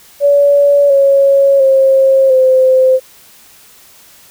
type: tone with pitch steps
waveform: sine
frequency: 570 / 552.5 / 535.5 / 519.1 Hz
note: C#5 / C#5 / C5 / C5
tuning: +48 / -6 / +40 / -14 cents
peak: -5 dBFS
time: 0.2-3 s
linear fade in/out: 50 ms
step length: 700 ms
effects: white hiss -42 dBFS RMS until 4.3 s